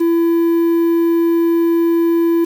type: tone with quantisation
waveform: triangle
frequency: 336.1 Hz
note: E4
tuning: 34 cents sharp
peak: -9 dBFS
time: 0-2.45 s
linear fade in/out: 10 ms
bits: 6
effects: none